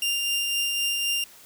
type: tone with tremolo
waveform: sawtooth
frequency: 2794 Hz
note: F7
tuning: in tune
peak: -19 dBFS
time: 0.02-1.24 s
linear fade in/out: 2 ms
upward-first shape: triangle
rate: 3.9 Hz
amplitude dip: 30%
effects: white hiss -50 dBFS RMS until 1.45 s